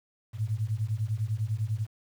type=beating tone pair; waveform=sine; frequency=103.6 / 113.6 Hz; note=G#2 / A#2; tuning=-4 / -44 cents; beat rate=10 Hz; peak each=-30 / -30 dBFS; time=0.33-1.87 s; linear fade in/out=50 ms; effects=9-bit